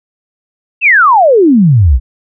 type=exponential sweep; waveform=sine; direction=down; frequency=2756 to 55 Hz; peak=-3 dBFS; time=0.81-2 s; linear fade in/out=50 ms; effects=none